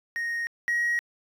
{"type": "tone pair in turn", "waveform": "triangle", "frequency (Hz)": [1864.7, 1896.2], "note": ["A#6", "A#6"], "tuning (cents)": [0, 29], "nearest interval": "unison", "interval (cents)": 29, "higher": "second", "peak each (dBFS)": [-25, -20], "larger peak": "second", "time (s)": [[0.16, 0.47], [0.68, 0.99]], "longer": "neither", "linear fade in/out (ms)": 0, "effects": ["tanh soft clip ceiling -18 dBFS"]}